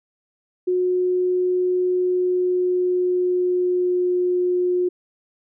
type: tone with pitch glide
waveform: sine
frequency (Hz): 363.6 to 359.4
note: F#4 to F4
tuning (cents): -30 to +50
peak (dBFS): -17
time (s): 0.67-4.89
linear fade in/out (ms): 10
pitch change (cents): -20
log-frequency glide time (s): 1.91-4.39
effects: none